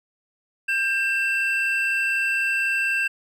triangle tone pair together, 1590.4 / 2684 Hz, G6 / E7, +25 / +31 cents, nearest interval major sixth, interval 906 cents, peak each -22 / -21 dBFS, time 0.68-3.08 s, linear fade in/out 10 ms, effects none

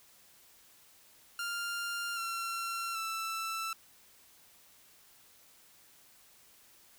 sawtooth tone with pitch steps, 1396.9 / 1361.8 / 1327.7 Hz, F6 / F6 / E6, 0 / -44 / +12 cents, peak -31 dBFS, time 1.39-3.73 s, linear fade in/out 2 ms, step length 780 ms, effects white hiss -61 dBFS RMS until 6.98 s

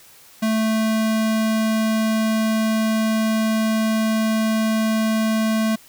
square tone, 220 Hz, A3, in tune, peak -18 dBFS, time 0.42-5.76 s, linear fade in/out 10 ms, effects white hiss -48 dBFS RMS until 5.88 s

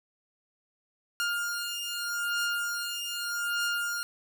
sawtooth beating tone pair, 1410 / 1410.82 Hz, F6 / F6, +16 / +17 cents, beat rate 0.82 Hz, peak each -29 dBFS, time 1.2-4.03 s, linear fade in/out 0 ms, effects none

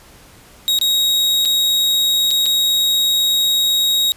40% pulse tone with dropouts, 3786 Hz, A#7, 26 cents sharp, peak -12 dBFS, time 0.68-4.12 s, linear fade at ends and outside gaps 0 ms, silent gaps 0.788-0.813 / 1.451-1.456 / 2.307-2.312 / 2.458-2.463 s, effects pink hiss -45 dBFS RMS until 4.16 s + resampled to 32000 Hz

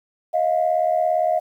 sine tone pair together, 632.5 / 710 Hz, D#5 / F5, +28 / +28 cents, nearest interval major second, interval 200 cents, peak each -19 dBFS, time 0.33-1.4 s, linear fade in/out 20 ms, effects tanh soft clip ceiling -9 dBFS + 9-bit

